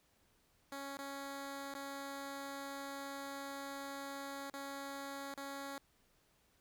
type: tone with dropouts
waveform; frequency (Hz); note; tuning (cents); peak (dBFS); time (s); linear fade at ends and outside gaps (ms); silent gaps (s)
10% pulse; 277.2; C#4; 0; -35; 0.72-5.78; 1; 0.97-0.988 / 1.74-1.751 / 4.5-4.538 / 5.341-5.376
effects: pink hiss -73 dBFS RMS until 6.6 s